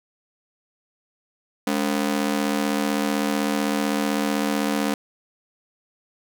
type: ring-modulated tone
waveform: sawtooth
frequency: 247.7 Hz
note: B3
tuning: 5 cents sharp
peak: -14 dBFS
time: 1.67-4.94 s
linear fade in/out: 2 ms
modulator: 37.9 Hz
effects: none